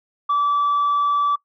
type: tone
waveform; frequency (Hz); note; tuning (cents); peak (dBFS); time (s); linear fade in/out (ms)
sine; 1156; D6; -28; -14; 0.29-1.36; 10
effects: noise-tail reverb RT60 0.1 s tail -23 dB re dry + tanh soft clip ceiling -14 dBFS